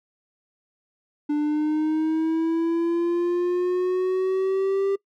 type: linear sweep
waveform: triangle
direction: up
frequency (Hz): 294.5 to 395.3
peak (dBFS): -18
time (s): 1.29-4.96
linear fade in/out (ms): 10
effects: noise-tail reverb RT60 0.1 s tail -22 dB re dry